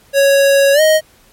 square tone with pitch glide, 554.4 to 625.9 Hz, C#5 to D#5, 0 to +10 cents, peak -8 dBFS, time 0.13-1.01 s, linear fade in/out 50 ms, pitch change +210 cents, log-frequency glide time 0.73-0.81 s, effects pink hiss -49 dBFS RMS until 1.32 s + MP3 64 kbps

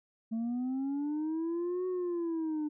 sine linear two-way sweep, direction up then down, 221.4 to 370.1 to 297.5 Hz, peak -28 dBFS, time 0.31-2.69 s, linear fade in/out 20 ms, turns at 1.87 s, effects tanh soft clip ceiling -30 dBFS

